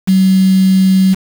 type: tone with quantisation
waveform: sine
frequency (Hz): 189.4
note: F#3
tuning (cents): +41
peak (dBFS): -6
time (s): 0.07-1.15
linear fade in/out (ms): 20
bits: 4
effects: none